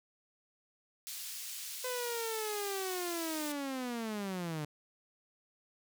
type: high-pass noise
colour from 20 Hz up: pink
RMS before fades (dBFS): -43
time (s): 1.07-3.52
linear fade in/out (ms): 0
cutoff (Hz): 4100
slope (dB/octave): 12
type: linear sweep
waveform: sawtooth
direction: down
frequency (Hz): 508 to 146.2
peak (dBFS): -32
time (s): 1.84-4.65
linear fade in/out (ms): 5
effects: none

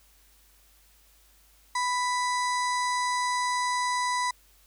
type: harmonic tone with a mistuned harmonic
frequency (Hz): 991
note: B5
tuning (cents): +6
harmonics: 1 / 2 / 4 / 5 / 6 / 7 / 8 / 9 / 10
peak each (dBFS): -26 / -32 / -38 / -40 / -42 / -43 / -44 / -45 / -46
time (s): 1.75-4.31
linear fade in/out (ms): 5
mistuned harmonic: 7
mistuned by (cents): -81
effects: added 50 Hz sine -61 dBFS peak until 4.66 s + white hiss -61 dBFS RMS until 4.66 s

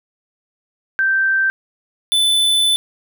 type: tone pair in turn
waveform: sine / square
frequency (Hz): 1562 / 3507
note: G6 / A7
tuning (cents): -7 / -6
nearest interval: octave + major second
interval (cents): 1401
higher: second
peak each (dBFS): -13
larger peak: neither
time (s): 0.99-1.5 / 2.12-2.76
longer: second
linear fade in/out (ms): 0
effects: none

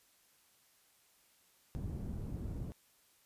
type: low-pass noise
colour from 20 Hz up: white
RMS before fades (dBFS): -41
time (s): 1.75-2.72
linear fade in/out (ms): 0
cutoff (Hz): 140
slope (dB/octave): 12
effects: white hiss -69 dBFS RMS until 3.25 s + resampled to 32000 Hz

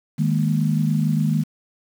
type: chord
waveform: sine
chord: D# suspended fourth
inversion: none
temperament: equal with one note detuned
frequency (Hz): 155.56 / 206 / 233.1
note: D#3 / G#3 / A#3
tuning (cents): 0 / -14 / 0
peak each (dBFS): -19 / -23 / -24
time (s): 0.18-1.44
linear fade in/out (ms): 20
effects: 7-bit

